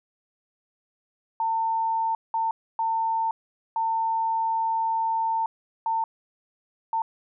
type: tone bursts at uneven times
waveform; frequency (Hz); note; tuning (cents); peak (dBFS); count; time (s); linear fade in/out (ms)
sine; 900; A5; +39; -22; 6; 1.4-2.15 / 2.34-2.51 / 2.79-3.31 / 3.76-5.46 / 5.86-6.04 / 6.93-7.02; 2
effects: none